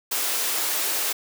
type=high-pass noise; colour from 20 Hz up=white; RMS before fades=-25 dBFS; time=0.11-1.13 s; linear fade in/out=10 ms; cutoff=310 Hz; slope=24 dB/octave; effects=none